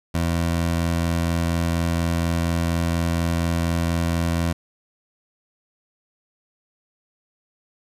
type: tone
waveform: 20% pulse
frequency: 84.2 Hz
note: E2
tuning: 37 cents sharp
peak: -15 dBFS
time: 0.14-4.53 s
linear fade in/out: 10 ms
effects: resampled to 32000 Hz + 9-bit